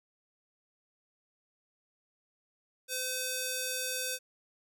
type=tone with band-pass filter; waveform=square; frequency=512 Hz; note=C5; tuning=38 cents flat; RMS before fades=-35 dBFS; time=2.88-4.19 s; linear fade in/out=50 ms; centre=9300 Hz; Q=0.6; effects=none